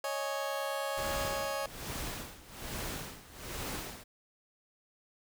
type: chord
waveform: 30% pulse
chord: C# suspended second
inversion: none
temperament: just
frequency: 554.4 / 623.7 / 831.5 Hz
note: C#5 / D#5 / G#5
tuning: 0 / +4 / +2 cents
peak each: -33 / -37 / -37 dBFS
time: 0.04-1.66 s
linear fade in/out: 2 ms
type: noise with tremolo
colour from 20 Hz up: pink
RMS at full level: -38 dBFS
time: 0.97-4.04 s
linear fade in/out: 10 ms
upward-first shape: sine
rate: 1.2 Hz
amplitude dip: 85%
effects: none